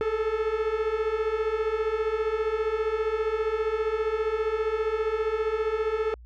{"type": "beating tone pair", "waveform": "45% pulse", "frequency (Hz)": [427.2, 442.2], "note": ["G#4", "A4"], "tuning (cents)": [49, 9], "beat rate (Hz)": 15, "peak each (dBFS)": [-29, -26], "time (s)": [0.01, 6.14], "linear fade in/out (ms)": 0, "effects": ["added 59 Hz sine -44 dBFS peak until 6.25 s", "low-pass 2000 Hz 12 dB/octave"]}